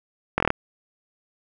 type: slowing click train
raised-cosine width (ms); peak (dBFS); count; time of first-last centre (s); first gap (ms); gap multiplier
0.5; -4; 6; 0.38-0.504; 22; 1.06
effects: none